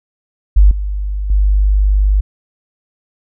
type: tone with level steps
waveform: sine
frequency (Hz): 49.88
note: G1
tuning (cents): +31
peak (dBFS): -3 / -16 / -8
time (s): 0.56-2.21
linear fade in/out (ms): 10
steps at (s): 0.71 / 1.3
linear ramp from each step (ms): 2
effects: none